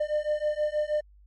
triangle beating tone pair, 599 / 605.3 Hz, D5 / D#5, +34 / -48 cents, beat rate 6.3 Hz, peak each -26 dBFS, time 0-1.01 s, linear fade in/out 10 ms, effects added 50 Hz sine -52 dBFS peak until 1.26 s + MP3 48 kbps

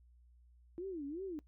sine tone with vibrato, 329.6 Hz, E4, in tune, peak -39 dBFS, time 0.78-1.39 s, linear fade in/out 0 ms, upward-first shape sine, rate 2.7 Hz, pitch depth 290 cents each way, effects noise-tail reverb RT60 0.1 s tail -21 dB re dry + added 60 Hz sine -61 dBFS peak until 1.47 s

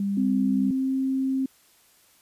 sine tone, 199.1 Hz, G3, 27 cents sharp, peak -23 dBFS, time 0-0.71 s, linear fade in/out 2 ms
sine tone with pitch glide, 260 to 265.5 Hz, C4 to C4, -11 to +25 cents, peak -22 dBFS, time 0.17-1.46 s, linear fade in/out 5 ms, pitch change +36 cents, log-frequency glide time 0.31-0.95 s
effects white hiss -59 dBFS RMS until 2.21 s + resampled to 32000 Hz

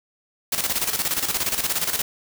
white noise with tremolo, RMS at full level -22 dBFS, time 0.52-2.02 s, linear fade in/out 5 ms, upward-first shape square, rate 17 Hz, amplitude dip 65%, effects none

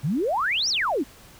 sine exponential two-way sweep, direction up then down, 124.8 to 5940 to 235.3 Hz, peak -21 dBFS, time 0.03-1.04 s, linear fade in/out 20 ms, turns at 0.69 s, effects pink hiss -49 dBFS RMS until 1.39 s

